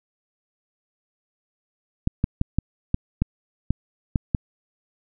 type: clicks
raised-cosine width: 5 ms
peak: -7 dBFS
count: 9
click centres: 2.074 / 2.241 / 2.414 / 2.586 / 2.944 / 3.22 / 3.706 / 4.158 / 4.348 s
effects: none